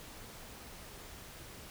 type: silence
effects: pink hiss -50 dBFS RMS until 1.7 s

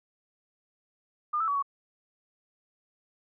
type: tone with pitch steps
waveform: sine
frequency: 1210 / 1316 / 1137 / 1119 Hz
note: D#6 / E6 / C#6 / C#6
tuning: -49 / -3 / +44 / +16 cents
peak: -25 dBFS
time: 1.33-1.626 s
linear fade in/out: 10 ms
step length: 74 ms
effects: none

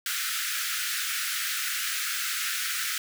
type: high-pass noise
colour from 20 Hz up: pink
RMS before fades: -30 dBFS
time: 0.06-2.98 s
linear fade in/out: 2 ms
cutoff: 1300 Hz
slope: 96 dB/octave
effects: none

